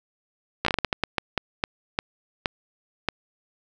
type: slowing click train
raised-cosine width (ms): 0.3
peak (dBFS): -6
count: 15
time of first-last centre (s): 0.65-3.087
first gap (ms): 14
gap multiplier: 1.34
effects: none